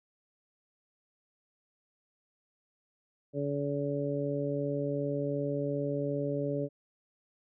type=harmonic tone; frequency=142.7 Hz; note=D3; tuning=49 cents flat; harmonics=1 / 2 / 3 / 4; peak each=-35 / -35 / -35 / -35 dBFS; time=3.33-6.69 s; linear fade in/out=50 ms; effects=none